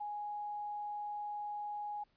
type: tone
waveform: sine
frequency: 830.6 Hz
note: G#5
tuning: in tune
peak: -38 dBFS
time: 0-2.04 s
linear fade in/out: 10 ms
effects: pink hiss -75 dBFS RMS until 2.16 s + resampled to 11025 Hz